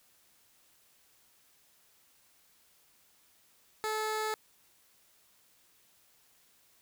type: tone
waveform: 15% pulse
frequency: 432.9 Hz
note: A4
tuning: 28 cents flat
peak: -25 dBFS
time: 3.84-4.34 s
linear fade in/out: 0 ms
effects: white hiss -66 dBFS RMS until 6.81 s